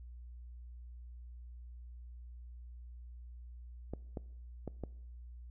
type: clicks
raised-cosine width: 2 ms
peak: -26 dBFS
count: 4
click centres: 3.936 / 4.172 / 4.677 / 4.837 s
effects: noise-tail reverb RT60 0.8 s tail -22 dB re dry + added 60 Hz sine -47 dBFS peak until 5.5 s